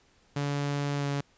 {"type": "tone with pitch glide", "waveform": "sawtooth", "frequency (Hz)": [143.1, 141.62], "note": ["D3", "C#3"], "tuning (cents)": [-45, 37], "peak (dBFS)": -24, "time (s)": [0.36, 1.21], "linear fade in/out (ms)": 5, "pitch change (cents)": -18, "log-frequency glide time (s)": [0.97, 1.06], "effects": ["pink hiss -64 dBFS RMS until 1.37 s", "resampled to 16000 Hz"]}